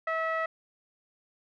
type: tone with low-pass filter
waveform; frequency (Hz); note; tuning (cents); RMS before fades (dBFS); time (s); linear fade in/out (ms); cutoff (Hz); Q
sawtooth; 648; E5; -30; -30; 0.07-0.46; 5; 1700; 8.3
effects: none